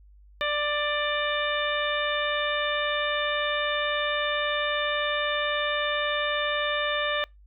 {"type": "harmonic tone with a mistuned harmonic", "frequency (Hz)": 590, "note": "D5", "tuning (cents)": 8, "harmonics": [1, 2, 3, 4, 5, 6], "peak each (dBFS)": [-29, -31, -30, -34, -35, -33], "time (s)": [0.41, 7.24], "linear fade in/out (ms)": 0, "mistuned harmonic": 6, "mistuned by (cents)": 30, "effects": ["noise-tail reverb RT60 0.2 s tail -26 dB re dry", "added 50 Hz sine -50 dBFS peak until 7.46 s"]}